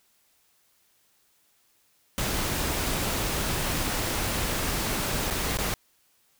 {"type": "noise with dropouts", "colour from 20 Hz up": "pink", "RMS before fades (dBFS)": -28, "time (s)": [2.18, 5.74], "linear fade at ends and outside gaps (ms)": 0, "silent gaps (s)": [[5.302, 5.308], [5.572, 5.587]], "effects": ["white hiss -66 dBFS RMS until 6.39 s"]}